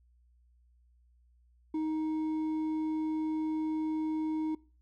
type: tone with hard clipping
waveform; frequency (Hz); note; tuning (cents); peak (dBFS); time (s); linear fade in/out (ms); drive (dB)
sine; 313; D#4; +10; -31; 1.74-4.55; 5; 4
effects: noise-tail reverb RT60 0.4 s tail -23 dB re dry + added 60 Hz sine -62 dBFS peak until 4.81 s